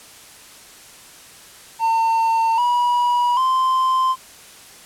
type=tone with pitch steps; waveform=triangle; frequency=905 / 970 / 1039.6 Hz; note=A5 / B5 / C6; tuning=+48 / -31 / -11 cents; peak=-13 dBFS; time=1.79-4.16 s; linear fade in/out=50 ms; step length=790 ms; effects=white hiss -43 dBFS RMS until 4.85 s + low-pass 11000 Hz 12 dB/octave